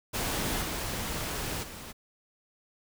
pink noise with level steps, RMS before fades -31 / -34 / -43 dBFS, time 0.13-1.93 s, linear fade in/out 20 ms, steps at 0.61 / 1.62 s, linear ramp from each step 20 ms, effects none

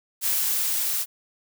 blue noise with level ramp, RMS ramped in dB -23 to -26 dBFS, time 0.21-1.06 s, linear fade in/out 50 ms, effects none

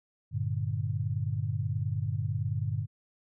sine chord, G minor, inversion none, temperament equal, 98 / 116.54 / 146.83 Hz, G2 / Bb2 / D3, 0 / 0 / 0 cents, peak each -32 / -32 / -34 dBFS, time 0.31-2.87 s, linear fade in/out 50 ms, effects none

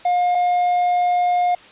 triangle tone pair in turn, 713 / 713 Hz, F5 / F5, +36 / +36 cents, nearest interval unison, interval 0 cents, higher neither, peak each -13 dBFS, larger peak neither, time 0.05-0.35 / 0.35-1.55 s, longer second, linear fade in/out 5 ms, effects white hiss -44 dBFS RMS until 1.71 s + resampled to 8000 Hz

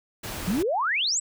pink noise, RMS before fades -34 dBFS, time 0.23-0.63 s, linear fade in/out 10 ms
sine exponential sweep, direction up, 164.81 to 8260 Hz, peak -22 dBFS, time 0.47-1.2 s, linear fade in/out 10 ms
effects none

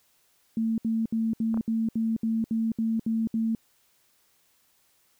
sine tone bursts, 224.6 Hz, A3, 36 cents sharp, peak -23 dBFS, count 11, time 0.57-3.55 s, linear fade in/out 2 ms, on 210 ms, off 67 ms
clicks, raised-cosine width 1 ms, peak -24 dBFS, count 2, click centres 1.543 / 1.574 s
effects white hiss -66 dBFS RMS until 5.19 s

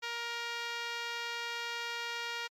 5% pulse tone with band-pass filter, 470 Hz, A#4, 14 cents sharp, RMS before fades -38 dBFS, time 0.02-2.48 s, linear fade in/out 20 ms, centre 1500 Hz, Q 0.62, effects MP3 64 kbps

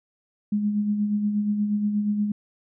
sine tone with tremolo, 207.9 Hz, G#3, 2 cents sharp, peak -19 dBFS, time 0.52-2.32 s, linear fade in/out 5 ms, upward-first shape sine, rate 8.4 Hz, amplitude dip 45%, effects none

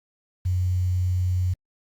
sine tone with quantisation, 90.9 Hz, F#2, 30 cents flat, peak -20 dBFS, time 0.45-1.54 s, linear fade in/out 10 ms, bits 8, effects Opus 48 kbps

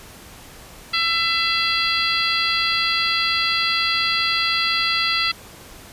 harmonic tone with a mistuned harmonic, 670 Hz, E5, 28 cents sharp, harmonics 2 / 3 / 4 / 5 / 6 / 7, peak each -25 / -25 / -25 / -25 / -25 / -25 dBFS, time 0.93-5.32 s, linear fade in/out 10 ms, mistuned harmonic 6, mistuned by +45 cents, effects pink hiss -42 dBFS RMS until 5.92 s + resampled to 32000 Hz

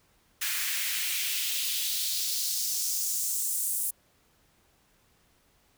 white noise with high-pass filter sweep, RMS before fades -30 dBFS, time 0.41-3.91 s, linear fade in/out 10 ms, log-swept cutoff 1700 to 9600 Hz, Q 1.9, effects pink hiss -66 dBFS RMS until 5.77 s

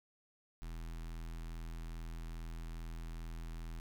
square tone with notch filter, 41.2 Hz, E1, in tune, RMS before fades -44 dBFS, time 0.62-3.8 s, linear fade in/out 0 ms, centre 530 Hz, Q 1.3, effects none

